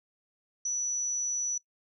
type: tone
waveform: sine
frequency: 5920 Hz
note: F#8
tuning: in tune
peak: -28 dBFS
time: 0.65-1.58 s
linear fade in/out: 5 ms
effects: noise-tail reverb RT60 0.1 s tail -20 dB re dry